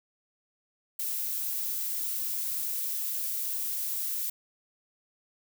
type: noise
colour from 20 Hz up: violet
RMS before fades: -32 dBFS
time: 0.99-4.3 s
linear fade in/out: 5 ms
effects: none